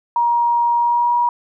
sine tone with pitch glide, 947 to 959.1 Hz, A#5 to A#5, +27 to +49 cents, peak -13 dBFS, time 0.16-1.29 s, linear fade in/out 2 ms, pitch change +22 cents, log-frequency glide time 0.74-1.15 s, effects none

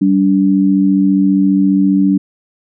sine tone pair together, 193.4 / 288.2 Hz, G3 / D4, -23 / -33 cents, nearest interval perfect fifth, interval 690 cents, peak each -11 dBFS, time 0.01-2.18 s, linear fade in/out 10 ms, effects none

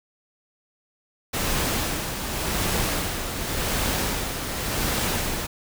pink noise with tremolo, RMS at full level -24 dBFS, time 1.33-5.47 s, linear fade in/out 10 ms, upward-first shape sine, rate 0.89 Hz, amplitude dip 50%, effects none

